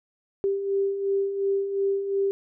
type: beating tone pair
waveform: sine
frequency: 392 / 394.8 Hz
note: G4 / G4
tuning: 0 / +12 cents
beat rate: 2.8 Hz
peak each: -31 / -23 dBFS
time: 0.44-2.31 s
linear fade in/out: 0 ms
effects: none